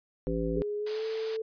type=harmonic tone; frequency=55.9 Hz; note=A1; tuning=28 cents sharp; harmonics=1 / 3 / 5 / 7 / 9; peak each=-34 / -34 / -34 / -34 / -34 dBFS; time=0.27-0.62 s; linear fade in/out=0 ms
type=tone with pitch glide; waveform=sine; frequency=415.3 to 442.5 Hz; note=G#4 to A4; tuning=0 to +10 cents; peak=-30 dBFS; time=0.56-1.42 s; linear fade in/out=5 ms; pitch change=+110 cents; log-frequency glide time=0.78-1.05 s
type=high-pass noise; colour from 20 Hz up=white; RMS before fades=-40 dBFS; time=0.86-1.37 s; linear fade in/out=10 ms; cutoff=380 Hz; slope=48 dB/octave
effects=resampled to 11025 Hz